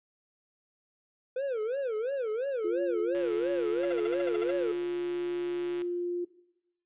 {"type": "tone with vibrato", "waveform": "triangle", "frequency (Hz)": 489.1, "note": "B4", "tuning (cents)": -17, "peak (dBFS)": -27, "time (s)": [1.36, 4.72], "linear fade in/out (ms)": 5, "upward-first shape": "sine", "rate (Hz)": 2.9, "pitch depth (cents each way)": 240}
{"type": "tone with pitch glide", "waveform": "sine", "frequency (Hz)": [349.2, 351.4], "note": ["F4", "F4"], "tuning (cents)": [0, 11], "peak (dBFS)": -29, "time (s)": [2.64, 6.25], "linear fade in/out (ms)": 10, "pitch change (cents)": 11, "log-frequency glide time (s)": [4.01, 4.36]}
{"type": "click train", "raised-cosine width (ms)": 0.3, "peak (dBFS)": -30, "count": 380, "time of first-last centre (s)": [3.15, 5.819], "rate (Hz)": 142}
{"type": "tone bursts", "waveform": "15% pulse", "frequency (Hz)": 685, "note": "F5", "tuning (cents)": -34, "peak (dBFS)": -31, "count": 10, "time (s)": [3.83, 4.51], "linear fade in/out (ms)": 5, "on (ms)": 23, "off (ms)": 50}
{"effects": ["noise-tail reverb RT60 0.8 s tail -17 dB re dry", "resampled to 8000 Hz"]}